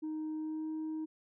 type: tone with pitch glide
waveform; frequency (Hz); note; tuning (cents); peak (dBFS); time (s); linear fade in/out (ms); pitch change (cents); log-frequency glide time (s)
sine; 311.1 to 314; D#4 to D#4; 0 to +16; -33; 0.02-1.06; 20; +16; 0.35-0.69
effects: tanh soft clip ceiling -34 dBFS